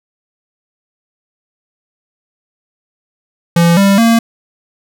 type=tone with pitch steps; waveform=square; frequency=170 / 197.55 / 229.6 Hz; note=F3 / G3 / A#3; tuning=-46 / +14 / -26 cents; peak=-7 dBFS; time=3.56-4.19 s; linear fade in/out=5 ms; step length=210 ms; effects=none